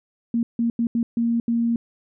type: tone bursts at uneven times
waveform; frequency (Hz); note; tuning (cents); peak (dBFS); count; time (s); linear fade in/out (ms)
sine; 233.1; A#3; 0; -18; 6; 0.34-0.43 / 0.59-0.7 / 0.79-0.87 / 0.95-1.03 / 1.17-1.4 / 1.48-1.76; 2
effects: none